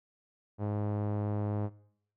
sawtooth tone with low-pass filter, 103.83 Hz, G#2, in tune, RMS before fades -33 dBFS, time 0.58-1.7 s, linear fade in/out 50 ms, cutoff 770 Hz, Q 1.1, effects noise-tail reverb RT60 0.7 s tail -21 dB re dry

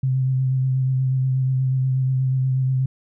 sine tone with vibrato, 130.81 Hz, C3, in tune, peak -17 dBFS, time 0.03-2.86 s, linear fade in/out 5 ms, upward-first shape sine, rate 8.3 Hz, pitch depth 21 cents each way, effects none

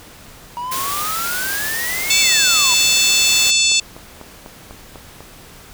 triangle exponential two-way sweep, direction up then down, 951 to 2317 to 951 Hz, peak -21 dBFS, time 0.57-2.74 s, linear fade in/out 0 ms, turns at 2.2 s
white noise, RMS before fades -24 dBFS, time 0.71-3.51 s, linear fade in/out 10 ms
click train, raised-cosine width 1 ms, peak -21 dBFS, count 14, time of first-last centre 1.98-5.206 s, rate 4.03 Hz
harmonic tone, 880 Hz, A5, in tune, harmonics 3 / 4 / 5 / 6 / 7 / 8 / 9, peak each -18 / -18 / -19 / -25 / -23 / -20 / -22 dBFS, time 2.1-3.8 s, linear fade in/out 5 ms
effects pink hiss -41 dBFS RMS until 5.73 s

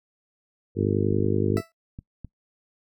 harmonic tone, 50.5 Hz, G#1, 48 cents flat, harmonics 2 / 3 / 4 / 5 / 6 / 7 / 8 / 9, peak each -26 / -31 / -29 / -30 / -30 / -28 / -29 / -30 dBFS, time 0.75-1.62 s, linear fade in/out 50 ms
clicks, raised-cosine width 5 ms, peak -25 dBFS, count 8, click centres 0.842 / 1.122 / 1.195 / 1.254 / 1.505 / 1.554 / 1.989 / 2.247 s
20% pulse tone with exponential decay, 660 Hz, E5, 2 cents sharp, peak -23 dBFS, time 1.57-1.72 s, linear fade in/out 0 ms, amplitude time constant 31 ms
effects noise-tail reverb RT60 0.1 s tail -22 dB re dry

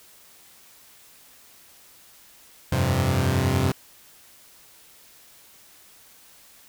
sawtooth chord, F suspended second, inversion none, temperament equal, 87.31 / 98 / 130.81 Hz, F2 / G2 / C3, 0 / 0 / 0 cents, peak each -21 / -21 / -19 dBFS, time 2.72-3.72 s, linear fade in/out 5 ms, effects white hiss -52 dBFS RMS until 6.68 s

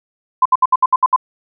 sine tone bursts, 1021 Hz, C6, 43 cents flat, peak -7 dBFS, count 8, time 0.42-1.162 s, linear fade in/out 5 ms, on 35 ms, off 66 ms, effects none

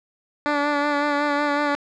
10% pulse tone with vibrato, 290.7 Hz, D4, 18 cents flat, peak -11 dBFS, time 0.46-1.75 s, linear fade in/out 0 ms, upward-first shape sine, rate 5.4 Hz, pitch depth 27 cents each way, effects low-pass 3000 Hz 12 dB/octave

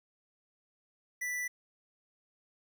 square tone, 1975.5 Hz, B6, in tune, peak -34 dBFS, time 1.21-1.48 s, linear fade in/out 10 ms, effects 11-bit

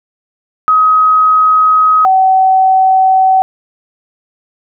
sine tone pair in turn, 1265 / 758.7 Hz, D#6 / F#5, +28 / +43 cents, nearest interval major sixth, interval 885 cents, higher first, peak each -5 dBFS, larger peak neither, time 0.68-2.05 / 2.05-3.42 s, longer neither, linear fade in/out 0 ms, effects none

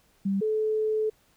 sine tone pair in turn, 196 / 433.2 Hz, G3 / A4, 0 / -27 cents, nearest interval octave + major second, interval 1373 cents, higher second, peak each -23 dBFS, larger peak neither, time 0.25-0.41 / 0.41-1.1 s, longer second, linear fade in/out 10 ms, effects pink hiss -64 dBFS RMS until 1.36 s

